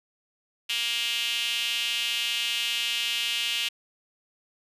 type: tone with high-pass filter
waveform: sawtooth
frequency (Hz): 234.8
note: A#3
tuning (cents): +13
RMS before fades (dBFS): -28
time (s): 0.69-3.69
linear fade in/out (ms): 10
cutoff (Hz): 2900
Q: 5
effects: resampled to 32000 Hz